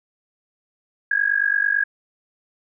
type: tone with amplitude modulation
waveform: sine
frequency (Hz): 1641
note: G#6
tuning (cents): -21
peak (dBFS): -13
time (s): 1.11-1.84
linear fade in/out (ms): 5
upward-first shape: sine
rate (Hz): 49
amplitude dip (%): 90
effects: none